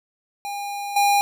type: tone with level steps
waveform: square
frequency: 810 Hz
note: G#5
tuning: 43 cents flat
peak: -28 / -16 dBFS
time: 0.45-1.21 s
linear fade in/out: 0 ms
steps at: 0.96 s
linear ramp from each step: 5 ms
effects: none